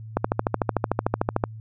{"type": "click train", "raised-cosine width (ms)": 1, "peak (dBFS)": -6, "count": 18, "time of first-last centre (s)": [0.17, 1.439], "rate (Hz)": 13.4, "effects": ["added 110 Hz sine -36 dBFS peak until 1.6 s"]}